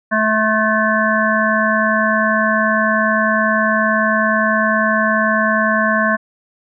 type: harmonic tone with a mistuned harmonic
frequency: 217.6 Hz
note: A3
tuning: 19 cents flat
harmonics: 1 / 3 / 5 / 7 / 8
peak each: -19 / -19 / -19 / -19 / -19 dBFS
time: 0.11-6.17 s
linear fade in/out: 20 ms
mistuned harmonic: 5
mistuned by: -20 cents
effects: none